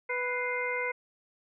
harmonic tone with a mistuned harmonic, 493.9 Hz, B4, in tune, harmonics 1 / 2 / 3 / 4 / 5, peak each -34 / -37 / -38 / -32 / -44 dBFS, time 0.09-0.92 s, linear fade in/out 10 ms, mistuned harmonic 4, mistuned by +100 cents, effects none

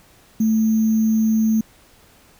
sine tone with sample-and-hold, 220 Hz, A3, in tune, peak -14 dBFS, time 0.4-1.61 s, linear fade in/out 5 ms, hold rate 6300 Hz, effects pink hiss -52 dBFS RMS until 2.39 s

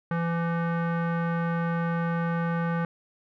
square tone with low-pass filter, 168.4 Hz, E3, 37 cents sharp, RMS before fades -27 dBFS, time 0.11-2.85 s, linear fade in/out 2 ms, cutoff 1500 Hz, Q 2.4, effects none

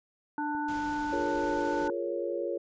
harmonic tone, 296.1 Hz, D4, 14 cents sharp, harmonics 1 / 3 / 5, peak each -33 / -32 / -38 dBFS, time 0.38-1.9 s, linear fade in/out 2 ms
click train, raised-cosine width 2 ms, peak -36 dBFS, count 6, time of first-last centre 0.55-1.378 s, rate 6.04 Hz
pink noise, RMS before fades -45 dBFS, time 0.68-1.88 s, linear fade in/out 5 ms
sine chord, Bb minor seventh, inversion second, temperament equal, 349.2 / 415.3 / 466.2 / 554.4 Hz, F4 / Ab4 / Bb4 / Db5, 0 / 0 / 0 / 0 cents, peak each -34 / -38 / -36 / -34 dBFS, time 1.12-2.58 s, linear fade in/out 10 ms
effects resampled to 16000 Hz

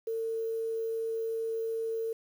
sine tone with quantisation, 451.3 Hz, A4, 44 cents sharp, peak -30 dBFS, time 0.07-2.13 s, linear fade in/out 5 ms, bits 9, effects none

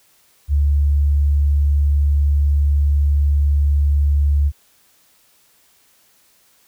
sine tone, 72 Hz, D2, 34 cents flat, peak -12 dBFS, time 0.48-4.52 s, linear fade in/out 50 ms, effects white hiss -56 dBFS RMS until 6.67 s

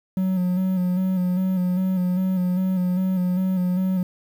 triangle tone with vibrato, 183.9 Hz, F#3, 10 cents flat, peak -17 dBFS, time 0.17-4.03 s, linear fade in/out 2 ms, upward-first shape square, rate 2.5 Hz, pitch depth 33 cents each way, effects 8-bit

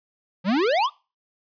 square exponential sweep, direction up, 170.2 to 1244.5 Hz, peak -19 dBFS, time 0.44-0.9 s, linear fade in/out 50 ms, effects noise-tail reverb RT60 0.3 s tail -22 dB re dry + resampled to 11025 Hz

